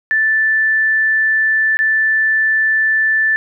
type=tone with dropouts; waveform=sine; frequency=1760 Hz; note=A6; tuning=in tune; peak=-11 dBFS; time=0.11-3.36 s; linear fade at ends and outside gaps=0 ms; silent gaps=1.77-1.79 s; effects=none